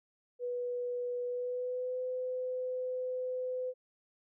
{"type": "tone with pitch glide", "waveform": "sine", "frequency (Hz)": [490, 507], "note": ["B4", "B4"], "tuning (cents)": [-14, 45], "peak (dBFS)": -33, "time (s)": [0.39, 3.74], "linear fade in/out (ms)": 50, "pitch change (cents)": 59, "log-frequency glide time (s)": [1.25, 2.01], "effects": []}